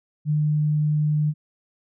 sine tone, 150.9 Hz, D3, 47 cents sharp, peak -18 dBFS, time 0.25-1.34 s, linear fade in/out 50 ms, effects none

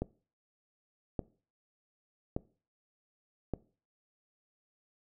click train, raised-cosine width 2 ms, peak -19 dBFS, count 4, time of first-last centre 0.02-3.537 s, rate 0.853 Hz, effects noise-tail reverb RT60 0.4 s tail -21 dB re dry

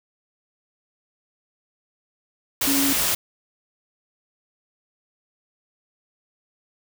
sine tone in noise, 277.2 Hz, C#4, in tune, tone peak -21 dBFS, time 2.67-2.93 s, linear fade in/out 5 ms, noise white, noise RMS -22 dBFS, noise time 2.61-3.15 s, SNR -2 dB, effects none

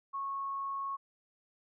sine tone, 1099 Hz, C#6, 15 cents flat, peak -34 dBFS, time 0.13-0.97 s, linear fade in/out 20 ms, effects none

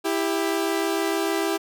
sawtooth tone pair together, 329.6 / 396.2 Hz, E4 / G4, 0 / +18 cents, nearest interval minor third, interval 318 cents, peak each -21 dBFS, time 0.04-1.58 s, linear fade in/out 20 ms, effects none

